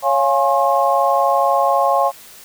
sine chord, Db major seventh, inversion none, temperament equal with one note detuned, 554.4 / 698.5 / 830.6 / 1072.8 Hz, Db5 / F5 / Ab5 / C6, 0 / 0 / 0 / +43 cents, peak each -18 dBFS, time 0.02-2.12 s, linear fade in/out 50 ms, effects white hiss -41 dBFS RMS until 2.44 s

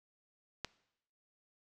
click, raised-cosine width 0.2 ms, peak -19 dBFS, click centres 0.647 s, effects noise-tail reverb RT60 0.8 s tail -21 dB re dry

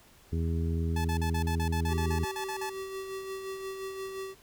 harmonic tone, 82.41 Hz, E2, in tune, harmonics 1 / 2 / 3 / 4 / 5, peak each -28 / -34 / -38 / -43 / -40 dBFS, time 0.32-2.25 s, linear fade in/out 10 ms
sawtooth tone bursts, 866 Hz, A5, 28 cents flat, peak -30 dBFS, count 14, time 0.96-2.697 s, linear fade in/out 5 ms, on 86 ms, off 41 ms
square tone with tremolo, 384.7 Hz, G4, 33 cents flat, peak -35 dBFS, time 1.88-4.35 s, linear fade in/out 50 ms, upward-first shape sine, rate 5.7 Hz, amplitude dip 40%
effects pink hiss -58 dBFS RMS until 4.42 s

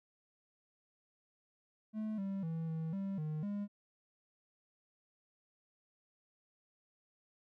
triangle tone with pitch steps, 216.2 / 195.2 / 163.2 / 161.1 / 195.4 / 153.9 / 203.8 Hz, A3 / G3 / E3 / E3 / G3 / D#3 / G#3, -30 / -7 / -17 / -39 / -5 / -19 / -32 cents, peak -34 dBFS, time 1.93-3.68 s, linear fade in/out 50 ms, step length 250 ms, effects none

